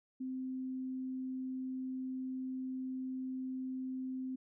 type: tone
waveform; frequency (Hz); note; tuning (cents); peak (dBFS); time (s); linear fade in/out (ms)
sine; 259.3; C4; -15; -37; 0.2-4.36; 10
effects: none